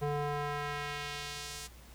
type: tone with band-pass filter sweep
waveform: square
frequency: 145.9 Hz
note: D3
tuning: 11 cents flat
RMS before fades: -37 dBFS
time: 0.01-1.68 s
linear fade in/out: 20 ms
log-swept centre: 530 to 7800 Hz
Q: 0.85
effects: added 60 Hz sine -52 dBFS peak until 1.94 s + pink hiss -57 dBFS RMS until 1.94 s